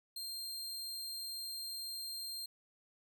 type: tone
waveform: sawtooth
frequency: 4186 Hz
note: C8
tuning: in tune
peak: -38 dBFS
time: 0.16-2.46 s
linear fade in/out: 5 ms
effects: none